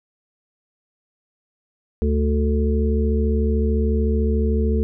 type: harmonic tone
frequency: 73.7 Hz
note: D2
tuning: 7 cents sharp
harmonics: 1 / 3 / 5 / 6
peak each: -18 / -23 / -29 / -25 dBFS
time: 2.02-4.83 s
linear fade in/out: 0 ms
effects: none